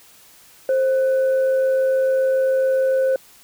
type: tone with frequency modulation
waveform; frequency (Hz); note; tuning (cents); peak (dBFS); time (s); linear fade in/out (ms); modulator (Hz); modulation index
sine; 528; C5; +16; -15; 0.69-3.16; 2; 969; 0.22
effects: white hiss -49 dBFS RMS until 3.43 s